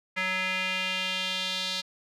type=tone with band-pass filter sweep; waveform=square; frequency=186.4 Hz; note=F#3; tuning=13 cents sharp; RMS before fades=-30 dBFS; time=0.16-1.82 s; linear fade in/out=20 ms; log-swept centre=2100 to 4000 Hz; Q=3.1; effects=none